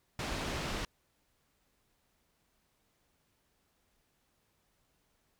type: low-pass noise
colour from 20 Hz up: pink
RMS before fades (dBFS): -37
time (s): 0.19-0.85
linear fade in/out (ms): 2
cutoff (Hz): 5400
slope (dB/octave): 12
effects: pink hiss -75 dBFS RMS until 5.39 s